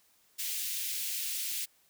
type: high-pass noise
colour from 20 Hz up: white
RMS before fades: -35 dBFS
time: 0.38-1.66 s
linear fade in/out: 20 ms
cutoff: 2300 Hz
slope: 24 dB/octave
effects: white hiss -67 dBFS RMS until 1.89 s